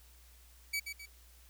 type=tone with echo; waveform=sawtooth; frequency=2283 Hz; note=D7; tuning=50 cents flat; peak=-29 dBFS; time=0.73-0.8 s; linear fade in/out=10 ms; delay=130 ms; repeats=2; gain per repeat=-7 dB; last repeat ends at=1.06 s; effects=added 60 Hz sine -58 dBFS peak until 1.49 s + white hiss -63 dBFS RMS until 1.49 s